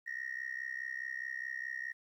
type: tone with amplitude modulation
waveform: sine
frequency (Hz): 1864.7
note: A#6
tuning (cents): 0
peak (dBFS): -32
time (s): 0.06-1.93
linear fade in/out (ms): 20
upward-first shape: sine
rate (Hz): 64.8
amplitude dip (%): 100
effects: tanh soft clip ceiling -32 dBFS + 12-bit